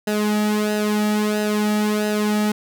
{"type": "tone with flanger", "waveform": "sawtooth", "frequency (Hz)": 210.8, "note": "G#3", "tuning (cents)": 26, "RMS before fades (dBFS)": -20, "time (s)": [0.07, 2.52], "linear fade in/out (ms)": 5, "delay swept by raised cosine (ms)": [0.88, 1.98], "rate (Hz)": 1.5, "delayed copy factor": -0.75, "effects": []}